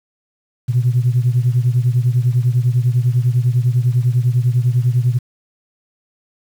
sine beating tone pair, 120.3 / 130.3 Hz, B2 / C3, -45 / -7 cents, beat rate 10 Hz, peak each -13 / -16 dBFS, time 0.68-5.19 s, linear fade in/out 20 ms, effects tanh soft clip ceiling -6 dBFS + 7-bit

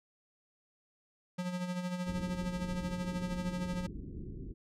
square tone with tremolo, 179.8 Hz, F#3, 49 cents flat, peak -33 dBFS, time 1.38-3.87 s, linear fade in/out 10 ms, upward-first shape sine, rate 13 Hz, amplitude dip 55%
pink low-pass noise, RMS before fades -43 dBFS, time 2.06-4.54 s, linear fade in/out 20 ms, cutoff 380 Hz, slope 48 dB/octave
effects low-pass 9000 Hz 12 dB/octave

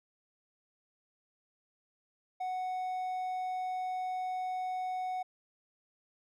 triangle tone, 740 Hz, F#5, in tune, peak -31 dBFS, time 2.4-5.23 s, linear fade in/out 10 ms, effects none

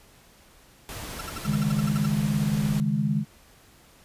pink noise, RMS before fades -37 dBFS, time 0.89-2.8 s, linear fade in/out 0 ms
40% pulse tone bursts, 1348 Hz, E6, 38 cents sharp, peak -32 dBFS, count 11, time 1.19-2.061 s, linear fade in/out 5 ms, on 21 ms, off 64 ms
sine chord, C# suspended second, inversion none, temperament just, 138.59 / 155.92 / 207.9 Hz, C#3 / D#3 / G#3, 0 / +4 / +2 cents, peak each -28 / -26 / -25 dBFS, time 1.44-3.25 s, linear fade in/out 50 ms
effects pink hiss -55 dBFS RMS until 4.04 s + resampled to 32000 Hz

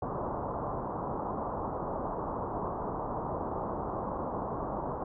white low-pass noise, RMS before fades -35 dBFS, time 0.02-5.04 s, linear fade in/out 5 ms, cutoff 1100 Hz, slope 48 dB/octave, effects none

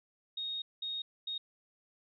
sine tone bursts at uneven times, 3729 Hz, A#7, in tune, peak -35 dBFS, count 3, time 0.37-0.62 / 0.82-1.02 / 1.27-1.38 s, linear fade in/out 5 ms, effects none

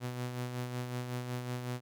sawtooth tone with tremolo, 124 Hz, B2, 7 cents sharp, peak -30 dBFS, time 0-1.81 s, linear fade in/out 50 ms, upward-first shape sine, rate 5.4 Hz, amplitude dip 45%, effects none

